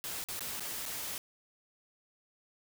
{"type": "noise with dropouts", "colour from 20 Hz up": "white", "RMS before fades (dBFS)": -39, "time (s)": [0.04, 1.18], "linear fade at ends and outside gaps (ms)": 0, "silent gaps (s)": [[0.24, 0.286], [0.393, 0.407], [0.597, 0.606], [0.855, 0.861]], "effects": []}